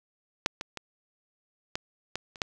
clicks, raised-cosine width 0.2 ms, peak -6 / -17 / -19 / -13 / -14 / -27 / -10 dBFS, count 7, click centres 0.461 / 0.611 / 0.773 / 1.755 / 2.156 / 2.358 / 2.418 s, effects none

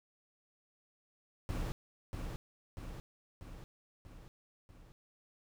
brown noise with echo, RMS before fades -37 dBFS, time 1.49-1.72 s, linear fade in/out 0 ms, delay 640 ms, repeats 5, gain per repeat -4 dB, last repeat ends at 4.92 s, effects none

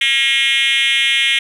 sine tone with frequency modulation, 2679 Hz, E7, 27 cents sharp, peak -9 dBFS, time 0.01-1.39 s, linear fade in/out 5 ms, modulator 260 Hz, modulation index 3, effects tanh soft clip ceiling -11 dBFS + 7-bit

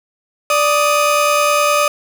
30% pulse tone pair together, 587.3 / 1244.4 Hz, D5 / D#6, 0 / 0 cents, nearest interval octave + minor second, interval 1300 cents, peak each -12 dBFS, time 0.5-1.88 s, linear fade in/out 2 ms, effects none

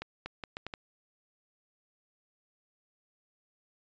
accelerating click train, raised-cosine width 0.3 ms, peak -22 dBFS, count 6, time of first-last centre 0.02-0.738 s, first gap 240 ms, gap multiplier 0.74, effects resampled to 16000 Hz

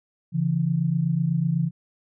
sine tone pair together, 139.76 / 167.8 Hz, C#3 / E3, +15 / +31 cents, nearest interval minor third, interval 316 cents, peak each -24 / -22 dBFS, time 0.32-1.71 s, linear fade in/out 50 ms, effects none

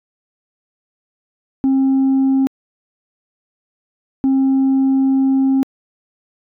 sine tone bursts at uneven times, 267.8 Hz, C4, 40 cents sharp, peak -9 dBFS, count 2, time 1.64-2.47 / 4.24-5.63 s, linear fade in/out 0 ms, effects tanh soft clip ceiling -10 dBFS

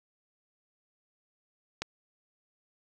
click, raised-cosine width 0.2 ms, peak -15 dBFS, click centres 1.82 s, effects none

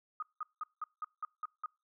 sine tone bursts, 1245 Hz, D#6, 1 cent sharp, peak -35 dBFS, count 8, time 0.2-1.66 s, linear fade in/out 2 ms, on 25 ms, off 180 ms, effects noise-tail reverb RT60 0.3 s tail -26 dB re dry

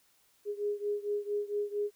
sine beating tone pair, 411 / 415.4 Hz, G#4 / G#4, -18 / 0 cents, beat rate 4.4 Hz, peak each -33 / -35 dBFS, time 0.45-1.91 s, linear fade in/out 50 ms, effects white hiss -68 dBFS RMS until 1.95 s

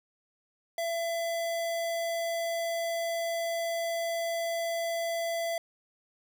square tone, 671 Hz, E5, 31 cents sharp, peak -30 dBFS, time 0.78-5.58 s, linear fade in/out 2 ms, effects none

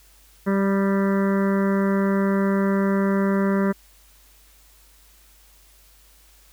harmonic tone with a mistuned harmonic, 196 Hz, G3, in tune, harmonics 1 / 2 / 3 / 5 / 6 / 7 / 8 / 9 / 10, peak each -19 / -25 / -29 / -33 / -35 / -36 / -37 / -38 / -39 dBFS, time 0.46-3.73 s, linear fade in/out 20 ms, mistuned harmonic 6, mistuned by +25 cents, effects added 50 Hz sine -54 dBFS peak until 6.52 s + white hiss -55 dBFS RMS until 6.52 s

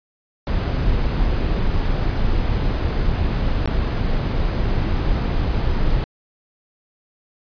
brown noise with dropouts, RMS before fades -19 dBFS, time 0.47-6.04 s, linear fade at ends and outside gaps 0 ms, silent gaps 3.658-3.676 s, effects resampled to 11025 Hz

